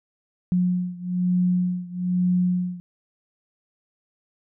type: beating tone pair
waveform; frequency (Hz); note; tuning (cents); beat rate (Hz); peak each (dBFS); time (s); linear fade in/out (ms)
sine; 179.6 / 180.7; F3 / F#3; +49 / -41; 1.1; -22 / -24; 0.52-2.8; 0
effects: none